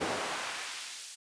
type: noise with high-pass filter sweep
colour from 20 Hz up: brown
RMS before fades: -37 dBFS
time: 0-1.16 s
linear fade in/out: 20 ms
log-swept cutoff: 390 to 6200 Hz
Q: 0.7
effects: resampled to 22050 Hz